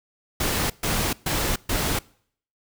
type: noise bursts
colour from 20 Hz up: pink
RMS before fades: -24 dBFS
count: 4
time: 0.4-1.99 s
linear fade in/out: 5 ms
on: 300 ms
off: 130 ms
effects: noise-tail reverb RT60 0.6 s tail -24 dB re dry